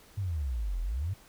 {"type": "exponential two-way sweep", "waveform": "sine", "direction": "down then up", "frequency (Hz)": [105, 40.67, 105], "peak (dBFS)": -29, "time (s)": [0.17, 1.14], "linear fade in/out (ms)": 10, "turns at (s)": 0.81, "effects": ["pink hiss -57 dBFS RMS until 1.28 s"]}